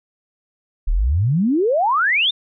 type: exponential sweep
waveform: sine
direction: up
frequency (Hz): 32.7 to 3712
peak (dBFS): -14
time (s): 0.87-2.31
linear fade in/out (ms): 10
effects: none